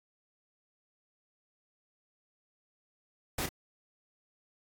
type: noise with echo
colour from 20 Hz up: pink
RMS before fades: -33 dBFS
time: 3.38-3.46 s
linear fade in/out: 5 ms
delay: 31 ms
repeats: 1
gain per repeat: -8 dB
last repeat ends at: 3.491 s
effects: AAC 64 kbps